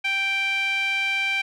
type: tone with band-pass filter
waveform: sawtooth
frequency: 784 Hz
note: G5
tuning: in tune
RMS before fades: -24 dBFS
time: 0.04-1.42 s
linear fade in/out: 10 ms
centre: 2500 Hz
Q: 5.1
effects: none